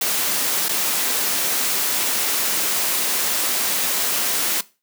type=noise with dropouts; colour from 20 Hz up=white; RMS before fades=-21 dBFS; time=0.01-4.61 s; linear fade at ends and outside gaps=5 ms; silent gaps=0.685-0.691 s; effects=noise-tail reverb RT60 0.3 s tail -19 dB re dry + high-pass 200 Hz 12 dB/octave